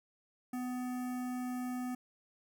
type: tone with notch filter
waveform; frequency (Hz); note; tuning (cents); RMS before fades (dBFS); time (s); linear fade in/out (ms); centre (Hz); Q
square; 250.1; B3; +22; -38; 0.53-1.95; 5; 3800; 0.6
effects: none